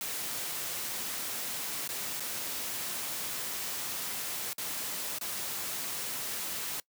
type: noise with dropouts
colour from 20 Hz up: white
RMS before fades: -36 dBFS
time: 0.01-6.8 s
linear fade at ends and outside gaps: 1 ms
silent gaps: 1.876-1.89 / 2.198-2.204 / 4.531-4.581 / 5.185-5.211 s
effects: noise-tail reverb RT60 0.1 s tail -23 dB re dry + high-pass 100 Hz 12 dB/octave